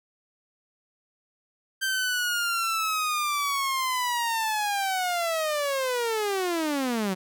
sawtooth linear sweep, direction down, 1568 to 180.9 Hz, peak -21 dBFS, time 1.81-7.15 s, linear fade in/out 20 ms, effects none

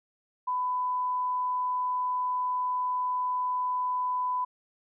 sine tone, 1000 Hz, B5, 21 cents sharp, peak -26 dBFS, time 0.47-4.45 s, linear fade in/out 10 ms, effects none

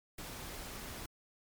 pink noise, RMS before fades -45 dBFS, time 0.18-1.06 s, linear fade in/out 5 ms, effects MP3 96 kbps

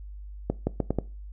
accelerating click train, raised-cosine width 2 ms, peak -11 dBFS, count 5, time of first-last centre 0.5-0.987 s, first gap 170 ms, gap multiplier 0.78, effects noise-tail reverb RT60 0.3 s tail -20 dB re dry + added 50 Hz sine -38 dBFS peak until 1.32 s

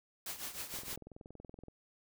white noise with tremolo, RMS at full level -40 dBFS, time 0.26-0.96 s, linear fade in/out 2 ms, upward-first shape triangle, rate 6.5 Hz, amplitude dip 80%
click train, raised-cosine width 2 ms, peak -37 dBFS, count 21, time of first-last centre 0.74-1.683 s, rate 21.2 Hz
effects none

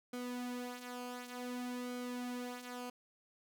sawtooth tone with flanger, 246.9 Hz, B3, in tune, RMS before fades -43 dBFS, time 0.13-2.9 s, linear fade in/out 5 ms, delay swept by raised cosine 1.1 to 4.6 ms, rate 0.55 Hz, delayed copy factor -0.6, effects none

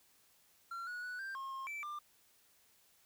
triangle tone with pitch steps, 1369 / 1460 / 1479 / 1577 / 1075 / 1069 / 2325 / 1192 Hz, F6 / F#6 / F#6 / G6 / C6 / C6 / D7 / D6, -35 / -24 / -1 / +10 / +47 / +37 / -18 / +25 cents, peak -39 dBFS, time 0.71-1.99 s, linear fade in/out 5 ms, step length 160 ms, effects white hiss -69 dBFS RMS until 3.05 s

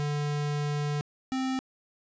square tone pair in turn, 146.83 / 261.6 Hz, D3 / C4, 0 / 0 cents, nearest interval minor seventh, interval 1000 cents, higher second, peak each -28 dBFS, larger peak neither, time 0-1.01 / 1.32-1.59 s, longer first, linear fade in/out 0 ms, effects resampled to 16000 Hz + 11-bit

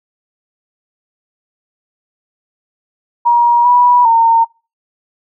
sine tone with pitch steps, 951 / 976 / 915 Hz, A#5 / B5 / A#5, +34 / -21 / -32 cents, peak -6 dBFS, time 3.25-4.45 s, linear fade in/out 20 ms, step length 400 ms, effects noise-tail reverb RT60 0.3 s tail -24 dB re dry

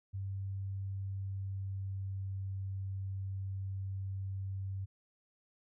sine tone with pitch glide, 97.3 to 96.57 Hz, G2 to G2, -12 to -25 cents, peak -36 dBFS, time 0.13-4.86 s, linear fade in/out 20 ms, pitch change -13 cents, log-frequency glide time 0.94-2.38 s, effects none

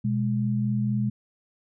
sine tone pair together, 123.47 / 207.7 Hz, B2 / G#3, 0 / 0 cents, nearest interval major sixth, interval 900 cents, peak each -25 / -25 dBFS, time 0.04-1.1 s, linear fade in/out 10 ms, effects none

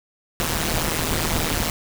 pink noise with amplitude modulation, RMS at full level -19 dBFS, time 0.4-1.7 s, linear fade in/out 0 ms, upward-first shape sine, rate 159 Hz, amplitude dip 95%, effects none

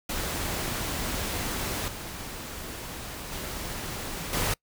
pink noise with level steps, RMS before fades -31 / -38 / -35 / -27 dBFS, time 0.09-4.54 s, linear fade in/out 5 ms, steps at 1.88 / 3.32 / 4.33 s, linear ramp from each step 2 ms, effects noise-tail reverb RT60 0.1 s tail -26 dB re dry

